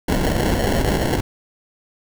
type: noise with sample-and-hold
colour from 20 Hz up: pink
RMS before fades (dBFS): -19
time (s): 0.08-1.21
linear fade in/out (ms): 5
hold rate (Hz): 1225
effects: none